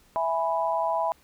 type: chord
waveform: sine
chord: E major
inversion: none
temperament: equal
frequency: 659.3 / 830.6 / 987.8 Hz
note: E5 / G#5 / B5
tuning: 0 / 0 / 0 cents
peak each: -27 / -29 / -27 dBFS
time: 0.16-1.12 s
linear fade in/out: 0 ms
effects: pink hiss -60 dBFS RMS until 1.23 s